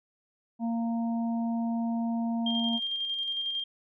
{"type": "harmonic tone", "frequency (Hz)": 230.9, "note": "A#3", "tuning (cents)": -16, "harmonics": [1, 3, 4], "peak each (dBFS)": [-27, -38, -43], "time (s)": [0.59, 2.8], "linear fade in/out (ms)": 50}
{"type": "tone with tremolo", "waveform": "sine", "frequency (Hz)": 3200, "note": "G7", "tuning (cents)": 35, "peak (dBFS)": -28, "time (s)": [2.46, 3.64], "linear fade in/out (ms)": 5, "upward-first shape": "square", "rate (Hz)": 11, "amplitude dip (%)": 30}
{"effects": []}